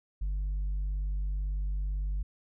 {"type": "tone", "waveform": "sine", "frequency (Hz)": 49, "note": "G1", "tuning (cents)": 0, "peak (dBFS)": -26, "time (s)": [0.21, 2.23], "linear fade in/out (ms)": 10, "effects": ["tanh soft clip ceiling -28 dBFS"]}